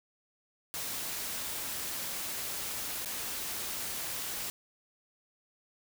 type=noise with dropouts; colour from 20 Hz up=white; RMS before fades=-37 dBFS; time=0.74-4.5 s; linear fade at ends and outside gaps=0 ms; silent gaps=3.048-3.058 s; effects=none